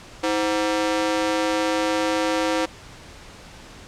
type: ring-modulated tone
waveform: sawtooth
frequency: 420.2 Hz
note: G#4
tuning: 20 cents sharp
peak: -13 dBFS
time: 0.23-2.66 s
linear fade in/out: 10 ms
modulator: 98.2 Hz
effects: pink hiss -43 dBFS RMS until 3.87 s + low-pass 7000 Hz 12 dB/octave